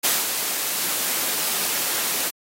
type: noise with ADSR envelope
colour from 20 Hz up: white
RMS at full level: -18 dBFS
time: 0.03-2.31 s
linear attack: 20 ms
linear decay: 200 ms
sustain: -6 dB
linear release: 32 ms
effects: high-pass 200 Hz 12 dB/octave + AAC 48 kbps